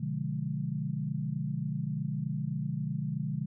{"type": "chord", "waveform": "sine", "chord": "B diminished seventh", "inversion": "none", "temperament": "equal", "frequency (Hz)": [123.47, 146.83, 174.61, 207.7], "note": ["B2", "D3", "F3", "Ab3"], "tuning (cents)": [0, 0, 0, 0], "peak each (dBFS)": [-38, -33, -37, -38], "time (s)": [0, 3.46], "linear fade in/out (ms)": 10, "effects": []}